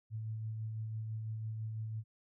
sine tone with tremolo, 110 Hz, A2, in tune, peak -36 dBFS, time 0.1-2.04 s, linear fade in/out 50 ms, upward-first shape sine, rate 6 Hz, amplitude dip 25%, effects none

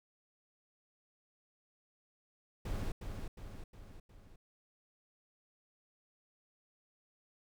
brown noise with echo, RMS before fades -37 dBFS, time 2.65-2.92 s, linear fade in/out 5 ms, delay 360 ms, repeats 4, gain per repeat -5 dB, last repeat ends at 4.36 s, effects none

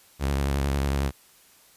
sawtooth tone with vibrato, 69.3 Hz, C#2, in tune, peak -19 dBFS, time 0.19-1.12 s, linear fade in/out 50 ms, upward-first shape sine, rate 11 Hz, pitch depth 62 cents each way, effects white hiss -56 dBFS RMS until 1.76 s + resampled to 32000 Hz

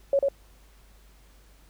sine tone with echo, 554.4 Hz, C#5, in tune, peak -18 dBFS, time 0.13-0.19 s, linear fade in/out 2 ms, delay 96 ms, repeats 1, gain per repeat -2 dB, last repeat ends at 0.286 s, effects added 50 Hz sine -53 dBFS peak until 1.69 s + pink hiss -60 dBFS RMS until 1.69 s

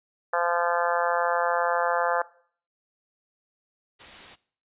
harmonic tone, 172.4 Hz, F3, 22 cents flat, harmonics 3 / 4 / 5 / 6 / 7 / 8 / 9 / 10, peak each -28 / -29 / -30 / -31 / -31 / -32 / -33 / -33 dBFS, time 0.33-2.22 s, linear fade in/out 5 ms
white noise, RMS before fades -43 dBFS, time 3.99-4.36 s, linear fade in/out 20 ms
effects noise-tail reverb RT60 0.5 s tail -19 dB re dry + resampled to 8000 Hz

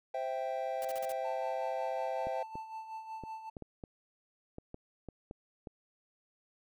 triangle chord, C major, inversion none, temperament equal, 523.3 / 659.3 / 784 Hz, C5 / E5 / G5, 0 / 0 / 0 cents, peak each -36 dBFS, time 0.14-2.43 s, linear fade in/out 5 ms
white noise bursts, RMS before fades -47 dBFS, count 5, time 0.82-1.12 s, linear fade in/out 0 ms, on 28 ms, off 40 ms
triangle tone with tremolo, 884 Hz, A5, 8 cents sharp, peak -37 dBFS, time 1.24-3.5 s, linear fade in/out 10 ms, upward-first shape sine, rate 5.4 Hz, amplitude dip 60%
clicks, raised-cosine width 2 ms, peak -30 dBFS, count 11, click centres 2.27 / 2.555 / 3.237 / 3.568 / 3.623 / 3.838 / 4.584 / 4.744 / 5.087 / 5.311 / 5.672 s
effects none

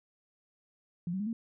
sine tone with pitch steps, 173.1 / 189.86 / 208.2 / 228.4 Hz, F3 / F#3 / G#3 / A#3, -15 / +45 / +5 / -35 cents, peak -31 dBFS, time 1.07-1.33 s, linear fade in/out 2 ms, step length 65 ms, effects none

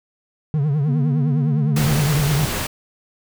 triangle tone with vibrato, 146.3 Hz, D3, 6 cents flat, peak -14 dBFS, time 0.54-2.45 s, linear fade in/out 0 ms, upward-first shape triangle, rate 9.8 Hz, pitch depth 150 cents each way
sine tone with pitch glide, 240.5 to 220.5 Hz, B3 to A3, -46 to +4 cents, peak -23 dBFS, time 0.87-2.01 s, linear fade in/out 20 ms, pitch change -150 cents, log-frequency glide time 1.39-1.62 s
pink noise, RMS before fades -24 dBFS, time 1.76-2.67 s, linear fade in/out 5 ms
effects none

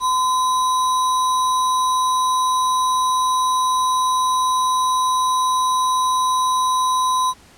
sine tone with sample-and-hold, 1022 Hz, C6, 41 cents flat, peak -15 dBFS, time 0-7.34 s, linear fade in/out 50 ms, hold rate 4900 Hz, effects pink hiss -48 dBFS RMS until 7.57 s + low-pass 10000 Hz 12 dB/octave

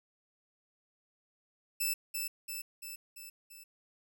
5% pulse tone with echo, 2637 Hz, E7, in tune, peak -21 dBFS, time 1.8-1.94 s, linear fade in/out 10 ms, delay 340 ms, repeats 5, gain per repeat -4 dB, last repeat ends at 3.64 s, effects none

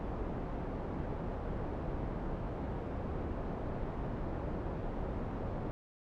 pink low-pass noise, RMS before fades -38 dBFS, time 0-5.71 s, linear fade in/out 0 ms, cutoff 790 Hz, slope 12 dB/octave, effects none

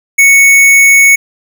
square tone, 2217 Hz, C#7, in tune, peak -3 dBFS, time 0.18-1.16 s, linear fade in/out 10 ms, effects none

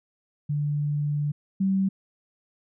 sine tone pair in turn, 146.83 / 192.68 Hz, D3 / G3, 0 / -30 cents, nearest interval perfect fourth, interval 470 cents, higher second, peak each -23 / -20 dBFS, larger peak second, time 0.49-1.32 / 1.6-1.89 s, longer first, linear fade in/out 10 ms, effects none

